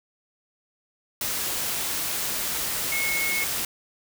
sine tone in noise, 2180 Hz, C#7, 29 cents flat, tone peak -25 dBFS, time 2.92-3.44 s, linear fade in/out 2 ms, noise white, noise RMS -28 dBFS, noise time 1.21-3.65 s, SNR 0 dB, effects none

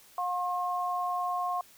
sine tone pair together, 717 / 1073.1 Hz, F5 / C6, +45 / +43 cents, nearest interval perfect fifth, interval 698 cents, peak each -31 / -31 dBFS, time 0.18-1.61 s, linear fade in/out 2 ms, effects white hiss -57 dBFS RMS until 1.77 s

